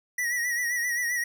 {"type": "tone with vibrato", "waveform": "square", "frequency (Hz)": 1924, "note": "B6", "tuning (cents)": -46, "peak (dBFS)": -26, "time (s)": [0.18, 1.24], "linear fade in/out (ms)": 5, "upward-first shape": "sine", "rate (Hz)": 7.6, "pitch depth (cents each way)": 56, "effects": []}